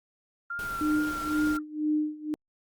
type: tone with vibrato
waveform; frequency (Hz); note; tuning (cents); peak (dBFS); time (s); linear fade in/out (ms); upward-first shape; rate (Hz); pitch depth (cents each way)
sine; 1386; F6; -14; -31; 0.5-1.59; 5; triangle; 2.4; 35
type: noise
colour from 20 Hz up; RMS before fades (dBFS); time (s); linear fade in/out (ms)
pink; -41; 0.59-1.57; 0
type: tone with tremolo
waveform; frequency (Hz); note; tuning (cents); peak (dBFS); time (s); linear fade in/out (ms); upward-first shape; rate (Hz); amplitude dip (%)
sine; 303.8; D#4; -41; -22; 0.81-2.34; 0; sine; 2; 90
effects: Opus 24 kbps